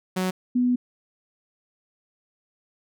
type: tone pair in turn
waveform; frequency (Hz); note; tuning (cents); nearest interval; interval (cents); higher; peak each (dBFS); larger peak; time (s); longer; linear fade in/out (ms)
sawtooth / sine; 185.3 / 247.3; F#3 / B3; +3 / +3; perfect fourth; 500; second; -19 / -18; second; 0.16-0.31 / 0.55-0.76; second; 10
effects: none